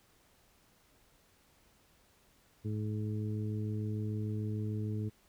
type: harmonic tone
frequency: 106.7 Hz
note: G#2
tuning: 47 cents sharp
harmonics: 1 / 2 / 3 / 4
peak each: -34 / -40 / -44 / -46 dBFS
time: 2.64-5.1 s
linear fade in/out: 20 ms
effects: pink hiss -67 dBFS RMS until 5.28 s